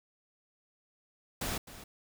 pink noise with echo, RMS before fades -35 dBFS, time 1.41-1.58 s, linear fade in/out 5 ms, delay 260 ms, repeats 1, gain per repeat -14 dB, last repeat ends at 1.84 s, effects none

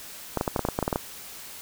clicks, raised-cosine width 1 ms, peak -10 dBFS, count 12, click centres 0.373 / 0.411 / 0.478 / 0.562 / 0.593 / 0.651 / 0.687 / 0.789 / 0.827 / 0.879 / 0.928 / 0.959 s, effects white hiss -42 dBFS RMS until 1.61 s

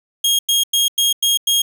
sawtooth tone bursts, 3257 Hz, G#7, 34 cents flat, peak -10 dBFS, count 6, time 0.24-1.62 s, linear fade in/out 5 ms, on 150 ms, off 96 ms, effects none

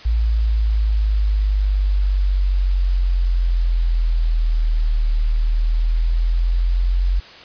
sine exponential two-way sweep, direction down then up, 56.3 to 38.24 to 45.34 Hz, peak -14 dBFS, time 0.05-7.2 s, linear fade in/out 10 ms, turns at 5.11 s, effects white hiss -40 dBFS RMS until 7.44 s + resampled to 11025 Hz

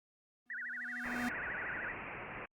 square tone with exponential growth, 243.7 Hz, B3, 23 cents flat, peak -34 dBFS, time 0.46-1.29 s, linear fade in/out 5 ms, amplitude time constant 180 ms
sine tone with vibrato, 1687 Hz, G#6, 27 cents sharp, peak -39 dBFS, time 0.5-1.92 s, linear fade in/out 2 ms, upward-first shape sine, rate 13 Hz, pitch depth 270 cents each way
white low-pass noise, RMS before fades -45 dBFS, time 1.04-2.46 s, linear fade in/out 10 ms, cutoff 2600 Hz, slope 96 dB/octave
effects Opus 24 kbps

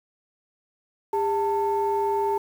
sine tone pair together, 402.7 / 890 Hz, G4 / A5, +47 / +20 cents, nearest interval octave + major second, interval 1373 cents, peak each -23 dBFS, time 1.13-2.38 s, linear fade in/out 5 ms, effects tanh soft clip ceiling -15 dBFS + 8-bit

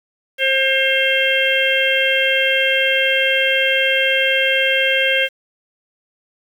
harmonic tone with a mistuned harmonic, 532 Hz, C5, 29 cents sharp, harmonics 1 / 3 / 4 / 5 / 6, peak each -20 / -20 / -20 / -20 / -20 dBFS, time 0.38-5.29 s, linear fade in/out 50 ms, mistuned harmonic 5, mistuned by +35 cents, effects 7-bit

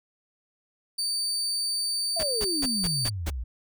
30% pulse tone, 4598 Hz, D8, 37 cents flat, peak -23 dBFS, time 0.98-3.1 s, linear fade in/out 10 ms
sine exponential sweep, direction down, 698.5 to 55.3 Hz, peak -29 dBFS, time 2.16-3.44 s, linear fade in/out 10 ms
pink noise bursts, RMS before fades -32 dBFS, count 6, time 2.19-3.304 s, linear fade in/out 10 ms, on 44 ms, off 170 ms
effects none

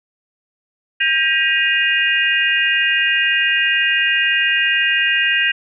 sine tone cluster, 1596 / 1907 / 2484 / 2822 Hz, G6 / A#6 / D#7 / F7, +31 / +39 / -3 / +17 cents, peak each -19 dBFS, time 1-5.52 s, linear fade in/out 10 ms, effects none

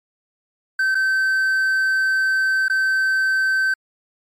triangle tone with dropouts, 1545 Hz, G6, 26 cents flat, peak -14 dBFS, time 0.79-3.74 s, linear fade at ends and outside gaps 5 ms, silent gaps 0.947-0.951 / 2.683-2.698 s, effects MP3 96 kbps

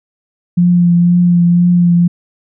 sine tone with vibrato, 174.61 Hz, F3, in tune, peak -6 dBFS, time 0.57-2.08 s, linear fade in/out 10 ms, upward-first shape triangle, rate 2 Hz, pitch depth 23 cents each way, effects none

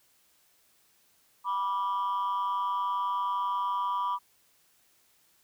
sine tone pair together, 981 / 1173.2 Hz, B5 / D6, -12 / -2 cents, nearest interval minor third, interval 310 cents, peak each -27 / -29 dBFS, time 1.44-4.19 s, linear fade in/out 50 ms, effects tanh soft clip ceiling -24 dBFS + white hiss -66 dBFS RMS until 5.43 s

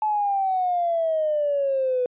triangle exponential sweep, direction down, 866 to 493.9 Hz, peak -16 dBFS, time 0.02-2.06 s, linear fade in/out 2 ms, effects tanh soft clip ceiling -18 dBFS + resampled to 8000 Hz

